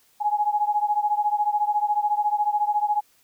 sine beating tone pair, 830.6 / 844.6 Hz, G#5 / G#5, 0 / +29 cents, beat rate 14 Hz, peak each -22 / -24 dBFS, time 0.2-3.01 s, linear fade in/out 20 ms, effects white hiss -61 dBFS RMS until 3.23 s

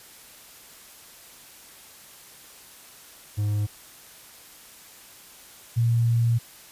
triangle / sine tone pair in turn, 104.1 / 117.08 Hz, G#2 / A#2, +5 / +8 cents, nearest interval major second, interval 203 cents, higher second, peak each -20 / -18 dBFS, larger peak second, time 3.37-3.67 / 5.76-6.39 s, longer second, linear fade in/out 20 ms, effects white hiss -48 dBFS RMS until 6.71 s + resampled to 32000 Hz

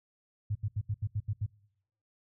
sine tone bursts, 103.83 Hz, G#2, in tune, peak -28 dBFS, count 8, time 0.5-1.464 s, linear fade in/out 10 ms, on 54 ms, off 76 ms, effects noise-tail reverb RT60 0.8 s tail -24 dB re dry

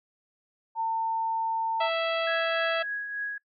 sine tone, 900 Hz, A5, 39 cents sharp, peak -25 dBFS, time 0.75-1.9 s, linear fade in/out 50 ms
harmonic tone, 659.3 Hz, E5, in tune, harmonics 1 / 2 / 3 / 4 / 5 / 6 / 7, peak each -27 / -32 / -36 / -35 / -35 / -46 / -46 dBFS, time 1.8-2.83 s, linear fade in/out 10 ms
sine tone with tremolo, 1661 Hz, G#6, in tune, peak -28 dBFS, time 2.27-3.38 s, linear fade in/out 5 ms, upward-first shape triangle, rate 3.4 Hz, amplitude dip 50%
effects noise-tail reverb RT60 0.1 s tail -21 dB re dry

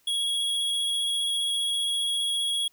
square tone with vibrato, 3322 Hz, G#7, in tune, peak -25 dBFS, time 0.07-2.68 s, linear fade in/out 5 ms, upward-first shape sine, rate 15 Hz, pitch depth 12 cents each way, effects white hiss -65 dBFS RMS until 2.72 s

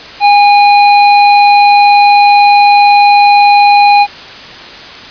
square tone, 818 Hz, G#5, 26 cents flat, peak -3 dBFS, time 0.2-4.07 s, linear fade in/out 50 ms, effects white hiss -28 dBFS RMS until 5.1 s + resampled to 11025 Hz

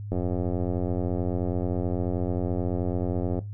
click train, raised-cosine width 2 ms, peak -15 dBFS, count 293, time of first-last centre 0.12-3.39 s, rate 89.3 Hz, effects noise-tail reverb RT60 0.2 s tail -17 dB re dry + added 103 Hz sine -33 dBFS peak until 3.53 s

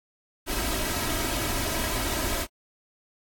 pink noise with comb filter, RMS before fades -28 dBFS, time 0.46-2.47 s, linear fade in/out 50 ms, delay 3.1 ms, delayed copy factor +0.65, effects AAC 64 kbps

